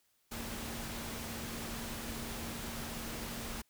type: tone in noise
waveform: sine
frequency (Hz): 230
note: A#3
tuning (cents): -23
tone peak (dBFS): -46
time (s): 0.31-3.62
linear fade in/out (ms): 10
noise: pink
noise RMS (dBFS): -42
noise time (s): 0.31-3.62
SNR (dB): -7
effects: white hiss -74 dBFS RMS until 3.69 s